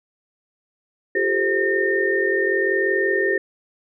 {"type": "tone cluster", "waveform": "sine", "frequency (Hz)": [346.2, 391.5, 432.3, 524, 1824], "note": ["F4", "G4", "A4", "C5", "A#6"], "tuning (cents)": [-15, -2, -31, 2, -38], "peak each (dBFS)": [-28, -21, -28, -27, -21], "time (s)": [1.15, 3.38], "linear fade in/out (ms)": 5, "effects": []}